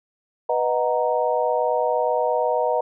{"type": "chord", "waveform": "sine", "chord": "B major seventh", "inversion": "none", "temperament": "equal", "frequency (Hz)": [493.9, 622.3, 740, 932.3], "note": ["B4", "D#5", "F#5", "A#5"], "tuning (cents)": [0, 0, 0, 0], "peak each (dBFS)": [-23, -23, -26, -25], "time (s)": [0.49, 2.81], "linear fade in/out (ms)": 5, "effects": []}